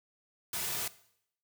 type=noise with comb filter; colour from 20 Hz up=white; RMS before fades=-35 dBFS; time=0.53-0.88 s; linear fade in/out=5 ms; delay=3.7 ms; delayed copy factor=-0.55; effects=noise-tail reverb RT60 0.7 s tail -18 dB re dry